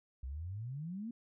sine exponential sweep, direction up, 61.2 to 241.9 Hz, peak -39 dBFS, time 0.23-1.11 s, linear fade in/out 5 ms, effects none

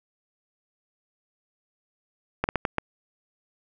slowing click train, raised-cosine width 0.5 ms, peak -8 dBFS, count 5, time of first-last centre 2.44-2.783 s, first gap 49 ms, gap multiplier 1.39, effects none

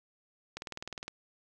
click train, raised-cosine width 0.2 ms, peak -22 dBFS, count 11, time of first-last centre 0.57-1.08 s, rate 19.6 Hz, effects none

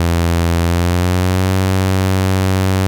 sawtooth tone with pitch glide, 84.8 to 94.64 Hz, E2 to F#2, +50 to +40 cents, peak -8 dBFS, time 0-2.87 s, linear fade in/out 0 ms, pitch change +190 cents, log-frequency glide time 0.61-1.52 s, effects none

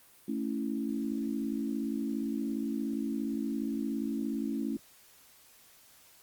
sine chord, A major, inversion none, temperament equal, 220 / 277.2 / 329.6 Hz, A3 / C#4 / E4, 0 / 0 / 0 cents, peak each -34 / -34 / -38 dBFS, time 0.28-4.77 s, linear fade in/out 5 ms, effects white hiss -59 dBFS RMS until 6.22 s + Opus 32 kbps

